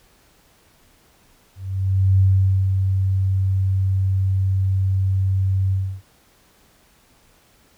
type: tone with ADSR envelope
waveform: sine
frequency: 95.6 Hz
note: G2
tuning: 43 cents flat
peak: -11 dBFS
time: 1.55-6.02 s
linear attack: 640 ms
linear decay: 480 ms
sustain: -5 dB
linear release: 300 ms
effects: pink hiss -56 dBFS RMS until 7.77 s